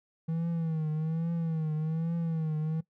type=tone with vibrato; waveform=triangle; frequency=161.1 Hz; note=E3; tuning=39 cents flat; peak=-26 dBFS; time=0.28-2.81 s; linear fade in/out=10 ms; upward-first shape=triangle; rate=1.2 Hz; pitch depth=90 cents each way; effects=noise-tail reverb RT60 0.1 s tail -20 dB re dry